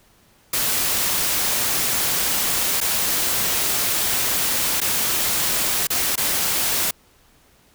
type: noise with dropouts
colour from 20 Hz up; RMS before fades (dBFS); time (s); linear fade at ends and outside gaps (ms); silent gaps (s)
white; -21; 0.53-6.91; 5; 2.804-2.812 / 4.804-4.814 / 5.871-5.902 / 6.157-6.176
effects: pink hiss -56 dBFS RMS until 7.74 s